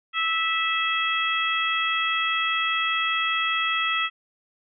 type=harmonic tone; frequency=655 Hz; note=E5; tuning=11 cents flat; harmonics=2 / 3 / 4 / 5; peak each=-26 / -28 / -27 / -28 dBFS; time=0.13-4.1 s; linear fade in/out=50 ms; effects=none